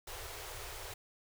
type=band-stop noise; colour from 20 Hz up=pink; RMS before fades=-45 dBFS; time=0.07-0.94 s; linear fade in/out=5 ms; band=110 to 360 Hz; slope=48 dB/octave; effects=none